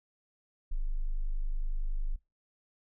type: tone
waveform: sine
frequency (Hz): 25.4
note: G#0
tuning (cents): -38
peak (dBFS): -28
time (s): 0.71-2.16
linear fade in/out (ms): 10
effects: noise-tail reverb RT60 0.2 s tail -19 dB re dry